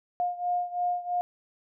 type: beating tone pair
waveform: sine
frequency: 710 / 713 Hz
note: F5 / F5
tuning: +28 / +36 cents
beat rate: 3 Hz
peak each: -28 / -31 dBFS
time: 0.2-1.21 s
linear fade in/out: 0 ms
effects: none